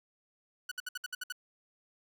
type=tone bursts; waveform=sawtooth; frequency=1480 Hz; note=F#6; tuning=in tune; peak=-32 dBFS; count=8; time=0.69-1.324 s; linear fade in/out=5 ms; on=25 ms; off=62 ms; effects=none